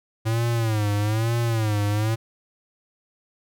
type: tone with vibrato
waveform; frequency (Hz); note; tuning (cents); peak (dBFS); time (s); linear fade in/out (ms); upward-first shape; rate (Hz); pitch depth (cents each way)
square; 110; A2; 0; -21; 0.25-2.16; 20; sine; 1.1; 120
effects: none